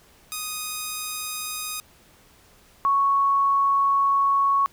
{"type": "tone pair in turn", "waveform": ["5% pulse", "sine"], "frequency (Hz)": [1244.5, 1108.7], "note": ["D#6", "C#6"], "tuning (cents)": [0, 0], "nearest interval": "major second", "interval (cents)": 200, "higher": "first", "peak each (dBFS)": -17, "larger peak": "neither", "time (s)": [[0.32, 1.8], [2.85, 4.66]], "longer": "second", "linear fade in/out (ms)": 0, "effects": ["pink hiss -55 dBFS RMS until 4.72 s"]}